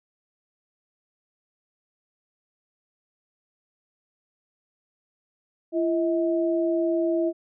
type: tone pair together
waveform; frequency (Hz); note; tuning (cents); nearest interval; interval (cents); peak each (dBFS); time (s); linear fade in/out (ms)
sine; 338.5 / 639; E4 / D#5; +46 / +46; major seventh; 1100; -22 / -26; 5.72-7.33; 50
effects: none